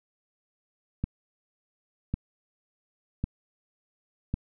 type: click train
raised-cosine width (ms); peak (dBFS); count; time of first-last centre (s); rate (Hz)
5; -15; 4; 1.04-4.34; 0.909
effects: none